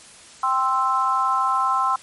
sine chord, C major, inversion second, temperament equal, 784 / 1046.5 / 1318.5 Hz, G5 / C6 / E6, 0 / 0 / 0 cents, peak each -25 / -20 / -22 dBFS, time 0.43-1.96 s, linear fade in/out 5 ms, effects white hiss -45 dBFS RMS until 2.02 s + MP3 48 kbps

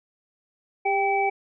sine tone cluster, 398.5 / 786 / 2297 Hz, G4 / G5 / D7, +28 / +4 / -39 cents, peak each -26 / -22 / -27 dBFS, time 0.85-1.3 s, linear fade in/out 10 ms, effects none

